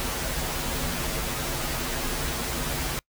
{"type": "noise with comb filter", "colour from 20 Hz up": "pink", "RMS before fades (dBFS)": -29, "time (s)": [0, 2.99], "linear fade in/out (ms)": 0, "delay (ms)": 10, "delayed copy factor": -0.95, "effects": ["noise-tail reverb RT60 0.1 s tail -25 dB re dry"]}